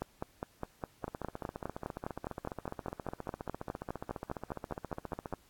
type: two click trains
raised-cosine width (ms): 1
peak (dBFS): -21 / -24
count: 27 / 63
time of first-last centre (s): 0.02-5.337 / 1.08-5.327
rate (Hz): 4.89 / 14.6
effects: pink hiss -65 dBFS RMS until 5.49 s + AAC 64 kbps